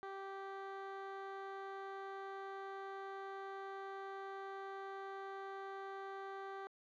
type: tone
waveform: 15% pulse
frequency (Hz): 390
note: G4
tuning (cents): -9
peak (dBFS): -38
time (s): 0.03-6.67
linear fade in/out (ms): 0
effects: low-pass 2000 Hz 12 dB/octave